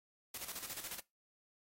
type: noise with tremolo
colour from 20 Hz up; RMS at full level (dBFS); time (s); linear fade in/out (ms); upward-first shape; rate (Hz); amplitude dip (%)
white; -43; 0.34-1; 5; square; 14; 65
effects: noise-tail reverb RT60 0.2 s tail -21 dB re dry + AAC 48 kbps